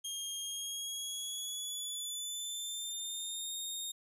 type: tone with pitch glide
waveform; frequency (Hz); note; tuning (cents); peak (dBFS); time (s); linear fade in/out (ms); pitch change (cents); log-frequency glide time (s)
20% pulse; 3232 to 3691; G#7 to A#7; -48 to -18; -32; 0.04-3.92; 10; +230; 0.41-3.54
effects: none